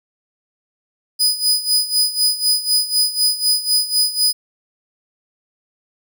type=tone with tremolo; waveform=sawtooth; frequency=4978 Hz; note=D#8; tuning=in tune; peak=-9 dBFS; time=1.19-4.33 s; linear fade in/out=20 ms; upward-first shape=sine; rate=4 Hz; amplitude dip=80%; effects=none